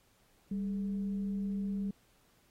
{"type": "tone with frequency modulation", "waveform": "sine", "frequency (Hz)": 197.4, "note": "G3", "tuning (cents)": 12, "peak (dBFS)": -32, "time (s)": [0.51, 1.91], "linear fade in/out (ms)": 5, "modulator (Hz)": 233, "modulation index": 0.21, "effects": ["pink hiss -69 dBFS RMS until 2.5 s", "AAC 48 kbps"]}